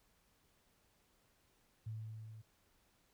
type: tone with level ramp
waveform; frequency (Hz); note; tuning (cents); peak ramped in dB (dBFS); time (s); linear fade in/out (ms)
sine; 110; A2; 0; -40 to -51; 1.86-2.42; 10
effects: pink hiss -74 dBFS RMS until 3.13 s